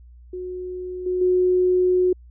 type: tone with level steps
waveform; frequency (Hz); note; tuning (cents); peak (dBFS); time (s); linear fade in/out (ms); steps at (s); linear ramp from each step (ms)
sine; 364.7; F#4; -25; -28 / -20 / -15; 0.33-2.13; 5; 1.06 / 1.21; 5
effects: added 60 Hz sine -43 dBFS peak until 2.3 s